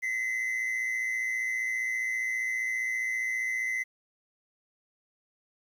triangle tone pair together, 1936 / 2051 Hz, B6 / C7, -35 / -35 cents, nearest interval minor second, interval 100 cents, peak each -35 / -27 dBFS, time 0.02-3.84 s, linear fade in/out 20 ms, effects 10-bit

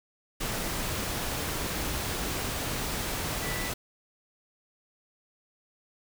sine tone in noise, 1975.5 Hz, B6, in tune, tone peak -38 dBFS, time 3.42-3.7 s, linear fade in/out 10 ms, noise pink, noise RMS -32 dBFS, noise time 0.4-3.74 s, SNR -9 dB, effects none

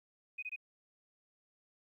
sine tone bursts, 2500 Hz, D#7, 8 cents sharp, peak -38 dBFS, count 3, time 0.38-0.562 s, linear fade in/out 10 ms, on 46 ms, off 22 ms, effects 13-bit

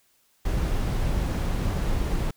brown noise, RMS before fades -25 dBFS, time 0.45-2.31 s, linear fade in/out 5 ms, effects white hiss -65 dBFS RMS until 2.36 s

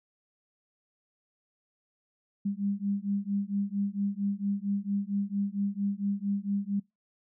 sine beating tone pair, 198.3 / 202.7 Hz, G3 / G#3, +20 / -42 cents, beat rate 4.4 Hz, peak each -31 dBFS, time 2.45-6.8 s, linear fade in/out 10 ms, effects noise-tail reverb RT60 0.2 s tail -24 dB re dry

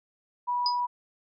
sine tone, 976 Hz, B5, 21 cents flat, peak -25 dBFS, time 0.47-0.87 s, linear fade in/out 20 ms
sine tone with exponential decay, 4978 Hz, D#8, in tune, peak -21 dBFS, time 0.66-0.8 s, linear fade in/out 1 ms, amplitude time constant 29 ms
effects none

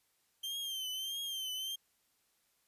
40% pulse tone with vibrato, 3136 Hz, G7, in tune, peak -36 dBFS, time 0.43-1.76 s, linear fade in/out 10 ms, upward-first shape triangle, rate 1.6 Hz, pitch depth 82 cents each way, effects white hiss -75 dBFS RMS until 2.67 s + resampled to 32000 Hz

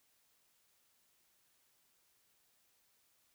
silence, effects white hiss -74 dBFS RMS until 3.34 s

